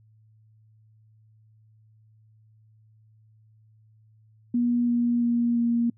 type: tone with pitch steps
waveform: sine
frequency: 240.6 / 238.8 / 237 / 235.2 Hz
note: B3 / A#3 / A#3 / A#3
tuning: -45 / +42 / +29 / +16 cents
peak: -20 dBFS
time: 4.54-5.9 s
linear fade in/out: 5 ms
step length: 340 ms
effects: noise-tail reverb RT60 0.1 s tail -26 dB re dry + added 109 Hz sine -55 dBFS peak until 5.97 s